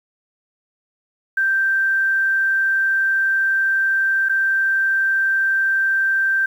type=tone with dropouts; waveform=sine; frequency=1568 Hz; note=G6; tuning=in tune; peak=-15 dBFS; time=1.37-6.46 s; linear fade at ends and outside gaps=5 ms; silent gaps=4.287-4.294 s; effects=8-bit